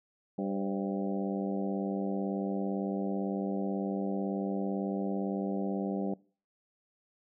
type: harmonic tone with a mistuned harmonic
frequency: 98 Hz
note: G2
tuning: in tune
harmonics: 2 / 3 / 4 / 5 / 6 / 7 / 8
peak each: -33 / -37 / -39 / -41 / -43 / -44 / -45 dBFS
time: 0.38-6.14 s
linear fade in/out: 5 ms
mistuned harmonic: 5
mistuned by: +64 cents
effects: noise-tail reverb RT60 0.4 s tail -22 dB re dry